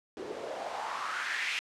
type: noise with band-pass filter sweep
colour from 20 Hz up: white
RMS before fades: -36 dBFS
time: 0.17-1.59 s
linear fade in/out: 0 ms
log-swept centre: 360 to 2500 Hz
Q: 3.5
effects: low-pass 8000 Hz 12 dB/octave